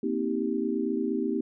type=chord; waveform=sine; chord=C minor seventh; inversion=third; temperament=equal with one note detuned; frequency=233.1 / 261.6 / 317.7 / 392 Hz; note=Bb3 / C4 / Eb4 / G4; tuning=0 / 0 / +36 / 0 cents; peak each=-31 dBFS; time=0.03-1.41 s; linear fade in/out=5 ms; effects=none